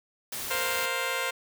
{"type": "noise", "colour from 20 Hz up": "white", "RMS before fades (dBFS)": -35, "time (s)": [0.32, 0.86], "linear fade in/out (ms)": 5}
{"type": "chord", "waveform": "10% pulse", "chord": "Bb suspended second", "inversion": "none", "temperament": "just", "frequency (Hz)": [466.2, 524.4, 699.2], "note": ["Bb4", "C5", "F5"], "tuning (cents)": [0, 4, 2], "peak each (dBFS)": [-26, -22, -28], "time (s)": [0.5, 1.31], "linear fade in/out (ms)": 10}
{"effects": []}